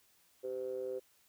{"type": "ring-modulated tone", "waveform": "triangle", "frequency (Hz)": 61.74, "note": "B1", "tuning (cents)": 0, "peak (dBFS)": -31, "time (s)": [0.43, 1], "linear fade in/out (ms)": 20, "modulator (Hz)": 450, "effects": ["tanh soft clip ceiling -27 dBFS", "white hiss -69 dBFS RMS until 1.28 s"]}